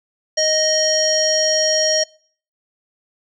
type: tone with low-pass filter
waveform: square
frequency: 622.3 Hz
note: D#5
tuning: in tune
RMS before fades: -17 dBFS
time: 0.37-2.04 s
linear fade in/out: 10 ms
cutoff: 5600 Hz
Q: 9.2
effects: noise-tail reverb RT60 0.5 s tail -24 dB re dry